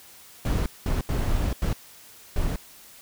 brown noise bursts at uneven times, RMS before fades -24 dBFS, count 5, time 0.45-0.66 / 0.86-1.01 / 1.09-1.53 / 1.62-1.73 / 2.36-2.56 s, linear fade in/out 2 ms, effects white hiss -49 dBFS RMS until 3.01 s

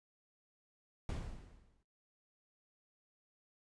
brown noise with exponential decay, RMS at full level -36 dBFS, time 1.09-1.83 s, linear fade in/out 1 ms, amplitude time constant 160 ms, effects noise-tail reverb RT60 0.2 s tail -19 dB re dry + resampled to 22050 Hz

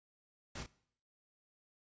pink noise with echo, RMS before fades -44 dBFS, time 0.55-0.63 s, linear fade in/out 5 ms, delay 33 ms, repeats 1, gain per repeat -6 dB, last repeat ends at 0.663 s, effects noise-tail reverb RT60 0.6 s tail -20 dB re dry + resampled to 16000 Hz

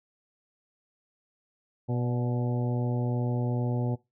harmonic tone with a mistuned harmonic, 122.4 Hz, B2, 15 cents flat, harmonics 1 / 2 / 3 / 4 / 5 / 6 / 7, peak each -27 / -33 / -37 / -39 / -41 / -43 / -44 dBFS, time 1.88-3.96 s, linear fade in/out 20 ms, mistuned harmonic 5, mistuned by -39 cents, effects noise-tail reverb RT60 0.2 s tail -19 dB re dry

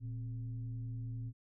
sine tone with frequency modulation, 116.54 Hz, A#2, in tune, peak -38 dBFS, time 0-1.33 s, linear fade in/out 50 ms, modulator 148 Hz, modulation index 0.39, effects none

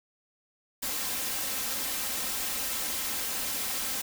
white noise with comb filter, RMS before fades -32 dBFS, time 0.82-4.02 s, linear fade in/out 10 ms, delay 3.8 ms, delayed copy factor +0.55, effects none

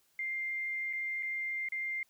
sine tone with dropouts, 2102 Hz, C7, 7 cents sharp, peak -33 dBFS, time 0.19-2.03 s, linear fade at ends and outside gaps 2 ms, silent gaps 0.929-0.933 / 1.226-1.23 / 1.687-1.721 s, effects white hiss -71 dBFS RMS until 2.09 s

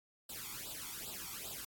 white noise with flanger, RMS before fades -45 dBFS, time 0.29-1.65 s, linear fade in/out 5 ms, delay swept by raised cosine 0.24 to 0.91 ms, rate 2.5 Hz, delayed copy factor +0.9, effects AAC 64 kbps

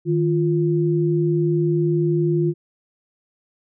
sine tone pair together, 155.19 / 347.7 Hz, D#3 / F4, -4 / -8 cents, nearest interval octave + major second, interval 1396 cents, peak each -19 dBFS, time 0.05-2.54 s, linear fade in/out 50 ms, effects none

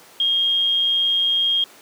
sine tone, 3239 Hz, G#7, 44 cents flat, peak -16 dBFS, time 0.2-1.64 s, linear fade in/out 2 ms, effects pink hiss -46 dBFS RMS until 1.81 s + high-pass 300 Hz 12 dB/octave

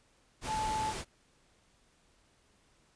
sine tone in noise, 869 Hz, A5, 22 cents flat, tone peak -31 dBFS, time 0.46-0.94 s, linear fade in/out 50 ms, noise pink, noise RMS -39 dBFS, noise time 0.41-1.05 s, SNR +5 dB, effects pink hiss -68 dBFS RMS until 2.95 s + resampled to 22050 Hz

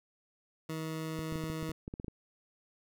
20% pulse tone, 159.2 Hz, D#3, 40 cents sharp, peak -31 dBFS, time 0.69-1.72 s, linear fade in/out 5 ms
clicks, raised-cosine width 3 ms, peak -27 dBFS, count 12, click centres 1.191 / 1.324 / 1.357 / 1.439 / 1.5 / 1.628 / 1.693 / 1.879 / 1.939 / 1.999 / 2.045 / 2.082 s
effects none

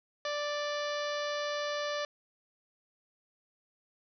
harmonic tone, 587.3 Hz, D5, in tune, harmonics 1 / 2 / 3 / 4 / 5 / 6 / 7 / 8 / 9 / 10, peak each -34 / -39 / -40 / -47 / -46 / -45 / -47 / -47 / -52 / -51 dBFS, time 0.25-2.05 s, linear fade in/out 2 ms, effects none

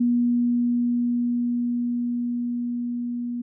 sine tone with level ramp, 240.9 Hz, B3, 43 cents flat, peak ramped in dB -17 to -26 dBFS, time 0-3.42 s, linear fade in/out 10 ms, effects none

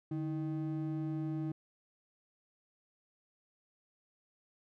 triangle ring-modulated tone, 233.1 Hz, A#3, in tune, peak -29 dBFS, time 0.11-1.52 s, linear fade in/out 5 ms, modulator 84.5 Hz, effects none

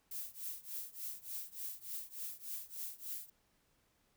violet noise with tremolo, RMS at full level -41 dBFS, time 0.11-3.3 s, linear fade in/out 5 ms, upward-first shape triangle, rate 3.4 Hz, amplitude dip 95%, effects pink hiss -75 dBFS RMS until 4.16 s

